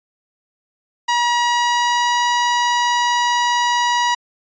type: tone with pitch glide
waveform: sawtooth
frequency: 959 to 964.6 Hz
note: A#5 to B5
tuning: +49 to -41 cents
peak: -11 dBFS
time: 1.08-4.15 s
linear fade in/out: 10 ms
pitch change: +10 cents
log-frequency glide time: 1.39-2.23 s
effects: resampled to 16000 Hz